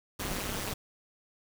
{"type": "noise with amplitude modulation", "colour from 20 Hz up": "pink", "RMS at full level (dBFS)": -31, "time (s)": [0.19, 0.74], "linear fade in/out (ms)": 10, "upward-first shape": "sine", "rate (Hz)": 202, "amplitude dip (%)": 95, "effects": []}